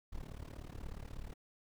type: noise with amplitude modulation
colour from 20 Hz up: brown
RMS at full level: -42 dBFS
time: 0.12-1.34 s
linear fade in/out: 10 ms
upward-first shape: sine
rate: 36.6 Hz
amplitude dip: 90%
effects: none